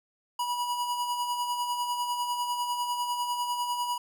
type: tone with tremolo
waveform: square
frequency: 972 Hz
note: B5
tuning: 28 cents flat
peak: -27 dBFS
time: 0.39-3.98 s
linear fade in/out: 5 ms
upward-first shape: sine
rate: 10 Hz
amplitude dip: 45%
effects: none